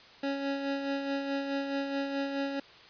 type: tone with tremolo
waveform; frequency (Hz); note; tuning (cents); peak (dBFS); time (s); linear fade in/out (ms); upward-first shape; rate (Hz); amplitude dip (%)
25% pulse; 277.2; C#4; 0; -25; 0.23-2.6; 5; sine; 4.7; 45
effects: white hiss -53 dBFS RMS until 2.89 s + resampled to 11025 Hz